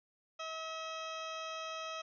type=harmonic tone with a mistuned harmonic; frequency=642 Hz; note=E5; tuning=46 cents flat; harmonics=1 / 2 / 3 / 4 / 5 / 6 / 8 / 9 / 10; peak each=-45 / -43 / -54 / -48 / -49 / -54 / -56 / -57 / -60 dBFS; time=0.39-2.02 s; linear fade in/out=10 ms; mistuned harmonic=10; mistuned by=-17 cents; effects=none